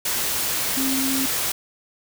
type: tone in noise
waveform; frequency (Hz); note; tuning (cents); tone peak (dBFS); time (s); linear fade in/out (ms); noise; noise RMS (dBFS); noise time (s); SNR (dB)
sine; 266.7; C4; +33; -23; 0.77-1.26; 5; white; -24; 0.05-1.52; -2
effects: none